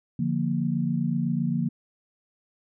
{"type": "chord", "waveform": "sine", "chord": "Bb major", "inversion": "first", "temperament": "equal", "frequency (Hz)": [146.83, 174.61, 233.1], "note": ["D3", "F3", "Bb3"], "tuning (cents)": [0, 0, 0], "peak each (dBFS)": [-28, -27, -27], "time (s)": [0.19, 1.69], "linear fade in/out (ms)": 5, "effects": []}